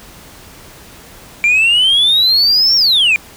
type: exponential two-way sweep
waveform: sine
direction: up then down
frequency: 2349 to 5588 to 2349 Hz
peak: -6 dBFS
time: 1.44-3.16 s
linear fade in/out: 0 ms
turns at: 2.76 s
effects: tanh soft clip ceiling -6 dBFS + pink hiss -38 dBFS RMS until 3.36 s